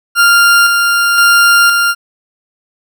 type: tone with tremolo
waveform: 40% pulse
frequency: 1396.9 Hz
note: F6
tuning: in tune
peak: -4 dBFS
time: 0.15-1.95 s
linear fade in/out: 50 ms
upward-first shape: square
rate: 0.97 Hz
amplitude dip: 35%
effects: none